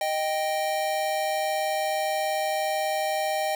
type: tone pair together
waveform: square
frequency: 622.3 / 784 Hz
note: D#5 / G5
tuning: 0 / 0 cents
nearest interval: major third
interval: 400 cents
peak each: -28 dBFS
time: 0.01-3.55 s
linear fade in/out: 2 ms
effects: none